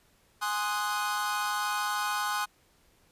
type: chord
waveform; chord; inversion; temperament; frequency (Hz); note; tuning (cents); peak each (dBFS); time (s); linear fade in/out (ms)
45% pulse; Ab dominant seventh; none; equal; 830.6 / 1046.5 / 1244.5 / 1480; Ab5 / C6 / Eb6 / Gb6; 0 / 0 / 0 / 0; -34; 0.41-2.46; 20
effects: pink hiss -65 dBFS RMS until 3.11 s + resampled to 32000 Hz